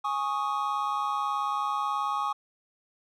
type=chord; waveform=triangle; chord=Ab suspended fourth; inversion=none; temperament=just; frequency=830.6 / 1107.5 / 1245.9 Hz; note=Ab5 / Db6 / Eb6; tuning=0 / -2 / +2 cents; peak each=-30 / -28 / -30 dBFS; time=0.04-2.33 s; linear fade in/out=10 ms; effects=none